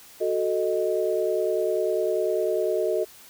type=chord; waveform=sine; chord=D# diminished; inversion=first; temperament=equal; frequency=370 / 440 / 622.3 Hz; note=F#4 / A4 / D#5; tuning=0 / 0 / 0 cents; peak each=-26 dBFS; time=0.2-3.05 s; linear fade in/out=20 ms; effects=white hiss -49 dBFS RMS until 3.29 s